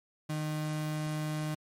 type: tone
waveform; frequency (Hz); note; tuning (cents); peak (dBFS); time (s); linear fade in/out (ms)
35% pulse; 153.4; D#3; -24; -30; 0.29-1.55; 10
effects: MP3 64 kbps